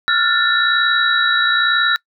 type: tone cluster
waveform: sine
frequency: 1373 / 1434 / 1772 / 3880 Hz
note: F6 / F6 / A6 / B7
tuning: -30 / +45 / +12 / -31 cents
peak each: -18 dBFS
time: 0.08-1.96 s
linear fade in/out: 0 ms
effects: noise-tail reverb RT60 0.1 s tail -24 dB re dry